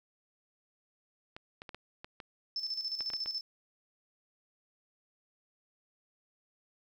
clicks, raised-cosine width 0.3 ms, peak -28 dBFS, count 10, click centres 1.365 / 1.619 / 1.692 / 1.746 / 2.045 / 2.202 / 3.007 / 3.102 / 3.136 / 3.26 s
sine tone with tremolo, 5274 Hz, E8, in tune, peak -32 dBFS, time 2.56-3.41 s, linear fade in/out 2 ms, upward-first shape square, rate 14 Hz, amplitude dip 60%
effects 11-bit

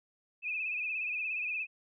sine tone with vibrato, 2526 Hz, D#7, 26 cents sharp, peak -32 dBFS, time 0.42-1.67 s, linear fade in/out 50 ms, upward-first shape sine, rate 17 Hz, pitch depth 76 cents each way, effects none

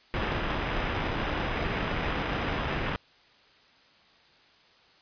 pink noise with sample-and-hold, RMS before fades -30 dBFS, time 0.14-2.96 s, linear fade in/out 0 ms, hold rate 4410 Hz, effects white hiss -59 dBFS RMS until 5.01 s + resampled to 11025 Hz

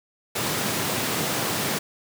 pink high-pass noise, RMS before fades -26 dBFS, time 0.35-1.79 s, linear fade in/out 10 ms, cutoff 120 Hz, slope 24 dB/octave, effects none

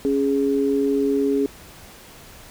sine tone pair together, 277.4 / 415.3 Hz, C#4 / G#4, +1 / 0 cents, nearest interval perfect fifth, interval 699 cents, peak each -20 dBFS, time 0.05-1.46 s, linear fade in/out 0 ms, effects pink hiss -44 dBFS RMS until 2.5 s

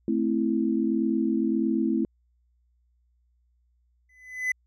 sine chord, A minor, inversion none, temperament equal, 220 / 261.6 / 329.6 Hz, A3 / C4 / E4, 0 / 0 / 0 cents, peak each -26 / -27 / -26 dBFS, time 0.08-2.05 s, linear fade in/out 2 ms
triangle tone with exponential growth, 2012 Hz, B6, 32 cents sharp, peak -19 dBFS, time 4.09-4.52 s, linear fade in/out 5 ms, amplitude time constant 93 ms
effects added 60 Hz sine -64 dBFS peak until 4.66 s

